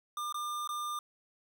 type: tone with dropouts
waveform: square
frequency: 1200 Hz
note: D6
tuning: 37 cents sharp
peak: -35 dBFS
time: 0.17-0.99 s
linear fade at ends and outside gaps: 2 ms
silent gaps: 0.325-0.343 / 0.675-0.69 s
effects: none

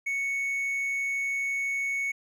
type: tone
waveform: triangle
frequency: 2217 Hz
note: C#7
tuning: in tune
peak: -25 dBFS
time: 0.06-2.12 s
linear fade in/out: 10 ms
effects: none

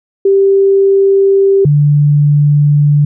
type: tone pair in turn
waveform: sine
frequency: 392 / 146.41 Hz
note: G4 / D3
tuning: 0 / -5 cents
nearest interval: octave + perfect fourth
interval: 1705 cents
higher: first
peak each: -5 dBFS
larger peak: neither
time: 0.25-1.65 / 1.65-3.05 s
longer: neither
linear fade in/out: 5 ms
effects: none

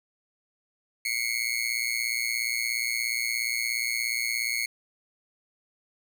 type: tone with amplitude modulation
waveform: sawtooth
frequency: 2177 Hz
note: C#7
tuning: 32 cents flat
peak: -19 dBFS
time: 1.05-4.66 s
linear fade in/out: 5 ms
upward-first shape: sine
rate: 117 Hz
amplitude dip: 90%
effects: none

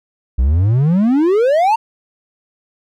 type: exponential sweep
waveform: triangle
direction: up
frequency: 58.27 to 932.3 Hz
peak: -8 dBFS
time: 0.38-1.76 s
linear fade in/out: 10 ms
effects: none

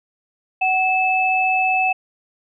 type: tone pair together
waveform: sine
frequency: 751 / 2618 Hz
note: F#5 / E7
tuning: +26 / -13 cents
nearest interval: octave + minor seventh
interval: 2161 cents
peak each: -18 / -18 dBFS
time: 0.61-1.93 s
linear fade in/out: 10 ms
effects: none

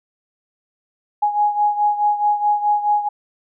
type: beating tone pair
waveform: sine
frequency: 830.6 / 835.3 Hz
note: G#5 / G#5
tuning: 0 / +10 cents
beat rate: 4.7 Hz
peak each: -16 / -21 dBFS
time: 1.22-3.09 s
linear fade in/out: 10 ms
effects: none

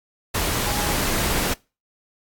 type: tone in noise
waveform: sine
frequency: 827 Hz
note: G#5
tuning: 8 cents flat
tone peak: -32 dBFS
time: 0.66-0.93 s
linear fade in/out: 10 ms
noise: pink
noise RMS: -23 dBFS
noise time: 0.34-1.54 s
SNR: -12 dB
effects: noise-tail reverb RT60 0.3 s tail -24 dB re dry + AAC 64 kbps

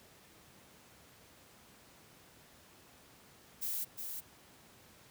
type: noise with echo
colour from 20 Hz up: violet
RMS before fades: -37 dBFS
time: 3.61-3.85 s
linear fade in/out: 20 ms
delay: 360 ms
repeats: 1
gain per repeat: -5 dB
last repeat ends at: 4.21 s
effects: pink hiss -60 dBFS RMS until 5.1 s + high-pass 80 Hz 12 dB/octave

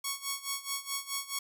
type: tone with tremolo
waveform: 5% pulse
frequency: 1108.7 Hz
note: C#6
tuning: in tune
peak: -19 dBFS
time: 0.04-1.39 s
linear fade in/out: 5 ms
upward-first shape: sine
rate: 4.7 Hz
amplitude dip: 85%
effects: none

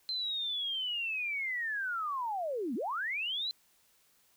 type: linear two-way sweep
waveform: sine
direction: down then up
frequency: 4122 to 207.7 to 4122 Hz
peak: -32 dBFS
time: 0.09-3.51 s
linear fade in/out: 0 ms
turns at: 2.75 s
effects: white hiss -68 dBFS RMS until 4.36 s

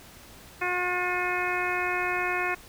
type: harmonic tone with a mistuned harmonic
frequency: 360 Hz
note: F#4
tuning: 47 cents flat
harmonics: 1 / 2 / 3 / 4 / 5 / 6 / 7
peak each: -33 / -33 / -33 / -33 / -33 / -33 / -33 dBFS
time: 0.61-2.55 s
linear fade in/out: 10 ms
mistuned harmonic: 5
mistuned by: -19 cents
effects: pink hiss -49 dBFS RMS until 2.68 s

